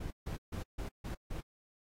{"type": "noise bursts", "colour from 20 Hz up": "brown", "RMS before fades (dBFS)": -39, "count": 6, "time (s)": [0, 1.41], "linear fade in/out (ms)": 10, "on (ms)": 110, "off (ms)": 150, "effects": ["AAC 48 kbps"]}